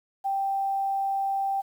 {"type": "tone with quantisation", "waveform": "sine", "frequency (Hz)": 784, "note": "G5", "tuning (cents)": 0, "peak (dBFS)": -24, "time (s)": [0.24, 1.62], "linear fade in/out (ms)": 20, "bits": 9, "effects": []}